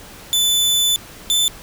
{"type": "tone pair in turn", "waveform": "sawtooth", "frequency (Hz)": [3500, 3526], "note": ["A7", "A7"], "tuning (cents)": [-10, 3], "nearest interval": "unison", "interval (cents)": 13, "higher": "second", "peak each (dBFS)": -11, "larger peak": "neither", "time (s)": [[0.33, 0.96], [1.3, 1.48]], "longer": "first", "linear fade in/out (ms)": 0, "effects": ["pink hiss -39 dBFS RMS until 1.62 s"]}